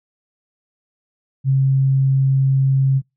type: tone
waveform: sine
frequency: 134.7 Hz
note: C#3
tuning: 49 cents flat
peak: -12 dBFS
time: 1.44-3.02 s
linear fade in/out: 50 ms
effects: noise-tail reverb RT60 0.2 s tail -25 dB re dry